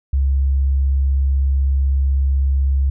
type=tone; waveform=sine; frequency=68 Hz; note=C#2; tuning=33 cents flat; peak=-13 dBFS; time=0.13-2.9 s; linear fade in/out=5 ms; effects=none